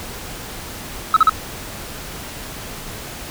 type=tone bursts; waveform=sine; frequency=1292 Hz; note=E6; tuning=35 cents flat; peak=-5 dBFS; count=3; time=1.14-1.295 s; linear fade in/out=2 ms; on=25 ms; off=40 ms; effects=tanh soft clip ceiling -6 dBFS + pink hiss -32 dBFS RMS until 3.3 s